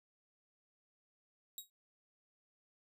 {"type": "tone with exponential decay", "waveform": "10% pulse", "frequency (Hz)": 3800, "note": "A#7", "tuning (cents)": 33, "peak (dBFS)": -32, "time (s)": [1.58, 1.7], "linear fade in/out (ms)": 1, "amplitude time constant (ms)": 24, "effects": []}